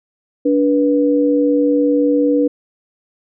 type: tone pair together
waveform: sine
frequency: 289.3 / 487.2 Hz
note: D4 / B4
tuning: -26 / -24 cents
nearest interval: major sixth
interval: 902 cents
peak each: -13 / -15 dBFS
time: 0.45-2.48 s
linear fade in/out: 10 ms
effects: none